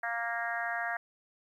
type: harmonic tone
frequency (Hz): 233.1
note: A#3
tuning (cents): 0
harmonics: 3 / 4 / 5 / 6 / 7 / 8 / 9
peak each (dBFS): -36 / -43 / -43 / -41 / -36 / -38 / -49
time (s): 0.03-0.97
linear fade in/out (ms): 5
effects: 11-bit